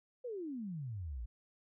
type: exponential sweep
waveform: sine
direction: down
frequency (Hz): 518 to 52.7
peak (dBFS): -39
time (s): 0.24-1.26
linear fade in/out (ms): 10
effects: none